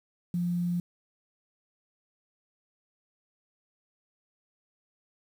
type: tone with quantisation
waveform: sine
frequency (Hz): 174.9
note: F3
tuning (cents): +3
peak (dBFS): -26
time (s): 0.34-0.8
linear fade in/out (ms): 2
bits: 9
effects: none